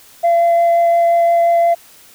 sine tone with vibrato, 682 Hz, F5, 41 cents flat, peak -7 dBFS, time 0.23-1.75 s, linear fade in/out 20 ms, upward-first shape triangle, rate 5.7 Hz, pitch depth 8 cents each way, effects tanh soft clip ceiling -8 dBFS + white hiss -44 dBFS RMS until 2.14 s

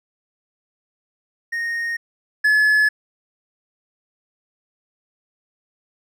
triangle tone pair in turn, 1857 / 1711.9 Hz, A#6 / A6, -7 / -48 cents, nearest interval minor second, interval 141 cents, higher first, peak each -20 / -11 dBFS, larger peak second, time 1.52-1.97 / 2.44-2.89 s, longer neither, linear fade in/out 10 ms, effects none

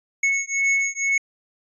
square beating tone pair, 2200 / 2202.1 Hz, C#7 / C#7, -14 / -12 cents, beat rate 2.1 Hz, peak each -23 dBFS, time 0.23-1.18 s, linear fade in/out 5 ms, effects resampled to 22050 Hz

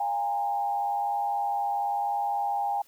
sine tone with frequency modulation, 811 Hz, G#5, 41 cents flat, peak -25 dBFS, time 0-2.82 s, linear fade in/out 5 ms, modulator 101 Hz, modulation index 0.66, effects white hiss -60 dBFS RMS until 2.87 s

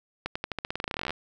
accelerating click train, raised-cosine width 0.3 ms, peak -14 dBFS, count 22, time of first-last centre 0.26-1.106 s, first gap 95 ms, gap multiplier 0.9, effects none

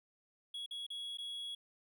triangle tone with dropouts, 3340 Hz, G#7, 9 cents sharp, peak -39 dBFS, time 0.54-1.55 s, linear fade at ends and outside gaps 5 ms, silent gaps 0.662-0.709 / 0.866-0.902 / 1.173-1.184 s, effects none

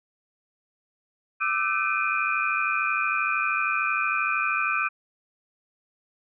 sine tone cluster, 1190 / 1319 / 1529 / 2401 / 2494 Hz, D6 / E6 / G6 / D7 / D#7, +22 / +1 / -44 / +38 / +3 cents, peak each -29 dBFS, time 1.4-4.89 s, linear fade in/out 20 ms, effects none

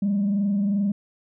sine tone with frequency modulation, 201 Hz, G3, 44 cents sharp, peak -18 dBFS, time 0.02-0.92 s, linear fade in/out 5 ms, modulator 22.7 Hz, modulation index 0.37, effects tanh soft clip ceiling -17 dBFS

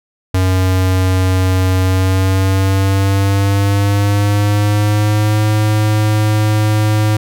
square tone with pitch glide, 93.1 to 106.94 Hz, F#2 to A2, +11 to -49 cents, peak -11 dBFS, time 0.34-7.17 s, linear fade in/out 5 ms, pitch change +240 cents, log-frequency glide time 1.81-5.43 s, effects none

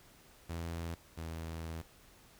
sawtooth tone pair in turn, 83.7 / 81.6 Hz, E2 / E2, +27 / -17 cents, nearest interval unison, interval 44 cents, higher first, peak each -34 / -36 dBFS, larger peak first, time 0.49-0.95 / 1.17-1.82 s, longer second, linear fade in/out 10 ms, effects pink hiss -61 dBFS RMS until 2.39 s

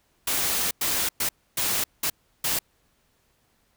white noise bursts at uneven times, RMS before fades -25 dBFS, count 6, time 0.27-0.71 / 0.81-1.09 / 1.2-1.29 / 1.57-1.84 / 2.03-2.1 / 2.44-2.59 s, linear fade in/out 5 ms, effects pink hiss -67 dBFS RMS until 3.76 s

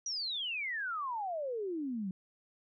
sine exponential sweep, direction down, 5920 to 180.4 Hz, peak -34 dBFS, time 0.06-2.11 s, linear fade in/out 2 ms, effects none

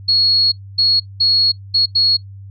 sine tone bursts at uneven times, 4329 Hz, C#8, 42 cents flat, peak -10 dBFS, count 5, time 0.08-0.52 / 0.78-1 / 1.2-1.52 / 1.74-1.86 / 1.95-2.17 s, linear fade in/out 10 ms, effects noise-tail reverb RT60 0.1 s tail -20 dB re dry + added 98 Hz sine -32 dBFS peak until 2.5 s

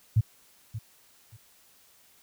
sine tone with echo, 110 Hz, A2, in tune, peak -17 dBFS, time 0.16-0.21 s, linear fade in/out 10 ms, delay 580 ms, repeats 2, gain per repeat -14 dB, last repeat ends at 1.37 s, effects white hiss -60 dBFS RMS until 2.22 s

